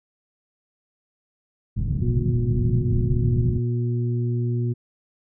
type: low-pass noise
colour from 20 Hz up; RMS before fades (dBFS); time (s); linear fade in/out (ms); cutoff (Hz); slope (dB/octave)
white; -24; 1.76-3.59; 10; 160; 24
type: harmonic tone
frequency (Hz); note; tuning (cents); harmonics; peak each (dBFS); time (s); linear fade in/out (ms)
120; B2; -49; 1 / 2 / 3; -21 / -31 / -32; 2.01-4.74; 20
effects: none